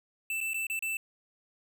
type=tone with dropouts; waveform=square; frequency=2655 Hz; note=E7; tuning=12 cents sharp; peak=-31 dBFS; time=0.3-0.97 s; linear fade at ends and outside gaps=2 ms; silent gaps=0.405-0.411 / 0.534-0.543 / 0.668-0.699 / 0.792-0.824 s; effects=none